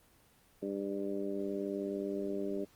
harmonic tone, 99.2 Hz, G2, 21 cents sharp, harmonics 2 / 3 / 4 / 5 / 6, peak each -41 / -39 / -37 / -49 / -43 dBFS, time 0.62-2.65 s, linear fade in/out 10 ms, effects pink hiss -65 dBFS RMS until 2.75 s + Opus 24 kbps

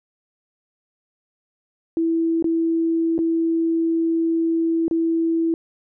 sine tone with dropouts, 329.3 Hz, E4, 2 cents flat, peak -17 dBFS, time 1.97-5.54 s, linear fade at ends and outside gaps 1 ms, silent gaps 2.425-2.443 / 3.18-3.189 / 4.881-4.911 s, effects none

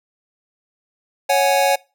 square chord, C# suspended fourth, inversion none, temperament just, 554.4 / 739.2 / 831.5 Hz, C#5 / F#5 / G#5, 0 / -2 / +2 cents, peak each -18 / -19 / -20 dBFS, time 1.29-1.76 s, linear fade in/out 10 ms, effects noise-tail reverb RT60 0.3 s tail -24 dB re dry

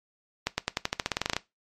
accelerating click train, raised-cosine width 0.2 ms, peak -8 dBFS, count 15, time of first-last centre 0.47-1.366 s, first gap 110 ms, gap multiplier 0.91, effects noise-tail reverb RT60 0.2 s tail -18 dB re dry + MP3 64 kbps

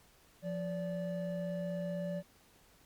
triangle tone pair together, 174.61 / 579.7 Hz, F3 / D5, 0 / -23 cents, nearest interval octave + major sixth, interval 2077 cents, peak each -35 / -36 dBFS, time 0.42-2.23 s, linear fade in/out 50 ms, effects pink hiss -64 dBFS RMS until 2.85 s + MP3 96 kbps

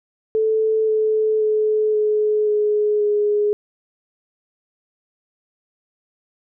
sine tone with pitch steps, 438.4 / 433.9 / 429.4 / 424.9 / 420.5 / 416.2 Hz, A4 / A4 / A4 / G#4 / G#4 / G#4, -6 / -24 / -42 / +40 / +22 / +4 cents, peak -15 dBFS, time 0.35-3.53 s, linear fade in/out 0 ms, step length 530 ms, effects none

